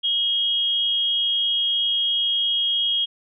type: tone pair together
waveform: sine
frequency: 2929 / 3266 Hz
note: F#7 / G#7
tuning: -18 / -30 cents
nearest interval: major second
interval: 188 cents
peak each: -30 / -19 dBFS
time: 0.03-3.06 s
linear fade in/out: 20 ms
effects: none